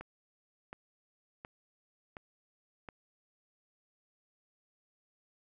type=click train; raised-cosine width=0.5 ms; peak=-29 dBFS; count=5; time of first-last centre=0.01-2.888 s; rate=1.39 Hz; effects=none